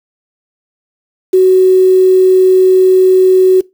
sine tone with quantisation, 373.4 Hz, F#4, 16 cents sharp, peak -3 dBFS, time 1.33-3.61 s, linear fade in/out 10 ms, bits 5, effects noise-tail reverb RT60 0.2 s tail -21 dB re dry

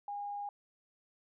sine tone, 815 Hz, G#5, 33 cents flat, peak -37 dBFS, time 0.08-0.49 s, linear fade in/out 2 ms, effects none

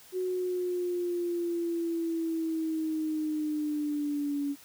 sine linear sweep, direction down, 370 to 282.5 Hz, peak -28 dBFS, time 0.12-4.56 s, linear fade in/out 50 ms, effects white hiss -54 dBFS RMS until 4.64 s

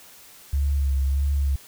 sine tone with vibrato, 69.3 Hz, C#2, in tune, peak -19 dBFS, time 0.53-1.56 s, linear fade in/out 5 ms, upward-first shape sine, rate 1.6 Hz, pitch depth 36 cents each way, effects white hiss -48 dBFS RMS until 1.67 s

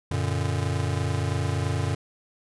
square chord, Gb augmented, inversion none, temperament just, 92.5 / 115.62 / 144.53 Hz, Gb2 / Bb2 / D3, 0 / -14 / -27 cents, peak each -28 / -30 / -30 dBFS, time 0.11-1.95 s, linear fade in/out 5 ms, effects resampled to 24000 Hz

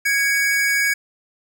square tone pair together, 1653 / 2247 Hz, G#6 / C#7, -9 / +23 cents, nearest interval perfect fourth, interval 532 cents, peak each -20 dBFS, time 0.05-0.94 s, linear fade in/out 10 ms, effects none

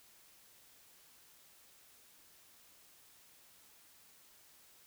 silence, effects white hiss -63 dBFS RMS until 4.86 s

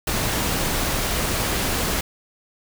pink noise, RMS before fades -23 dBFS, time 0.07-2.01 s, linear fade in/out 5 ms, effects none

